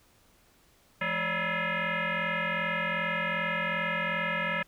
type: tone with frequency modulation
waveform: sine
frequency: 211.3 Hz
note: G#3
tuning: 30 cents sharp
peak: -27 dBFS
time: 1.01-4.63 s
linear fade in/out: 5 ms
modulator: 380 Hz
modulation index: 6.1
effects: pink hiss -63 dBFS RMS until 4.67 s